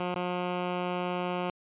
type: tone with dropouts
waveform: 10% pulse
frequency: 179 Hz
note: F3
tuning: 43 cents sharp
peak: -21 dBFS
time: 0-1.5 s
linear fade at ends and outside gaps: 2 ms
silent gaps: 0.145-0.158 s
effects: resampled to 8000 Hz